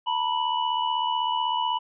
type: tone cluster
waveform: sine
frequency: 902 / 978 / 2955 Hz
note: A5 / B5 / F#7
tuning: +43 / -17 / -3 cents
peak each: -28 / -25 / -31 dBFS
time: 0.06-1.79 s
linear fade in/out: 20 ms
effects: none